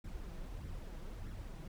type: noise with flanger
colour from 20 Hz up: brown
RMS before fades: -45 dBFS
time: 0.04-1.68 s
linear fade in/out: 5 ms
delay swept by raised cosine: 0.52 to 6.22 ms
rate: 1.6 Hz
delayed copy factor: +0.55
effects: none